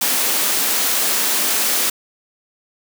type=high-pass noise; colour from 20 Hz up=white; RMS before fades=-18 dBFS; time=0.01-1.9 s; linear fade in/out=5 ms; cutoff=190 Hz; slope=48 dB/octave; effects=none